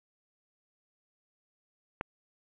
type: click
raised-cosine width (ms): 0.5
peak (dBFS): -17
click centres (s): 2.011
effects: resampled to 8000 Hz + 8-bit